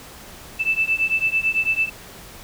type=beating tone pair; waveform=sine; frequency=2637 / 2646 Hz; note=E7 / E7; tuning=0 / +6 cents; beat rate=9 Hz; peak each=-21 dBFS; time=0.59-1.9 s; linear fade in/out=20 ms; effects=pink hiss -41 dBFS RMS until 2.43 s

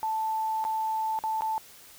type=tone with dropouts; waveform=sine; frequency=880 Hz; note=A5; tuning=in tune; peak=-26 dBFS; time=0.03-1.58 s; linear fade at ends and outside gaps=0 ms; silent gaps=0.641-0.65 / 1.189-1.238 / 1.409-1.42 s; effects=white hiss -51 dBFS RMS until 1.98 s

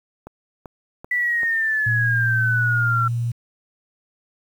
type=click train; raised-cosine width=1 ms; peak=-22 dBFS; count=4; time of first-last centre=0.27-1.433 s; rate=2.58 Hz
type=exponential sweep; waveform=sine; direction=down; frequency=1978 to 1348 Hz; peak=-18 dBFS; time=1.11-3.08 s; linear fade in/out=5 ms
type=tone with pitch glide; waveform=sine; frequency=116.54 to 118.3 Hz; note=A#2 to A#2; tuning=0 to +26 cents; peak=-20 dBFS; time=1.86-3.32 s; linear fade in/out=10 ms; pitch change=+26 cents; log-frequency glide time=2.4-3.08 s
effects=8-bit

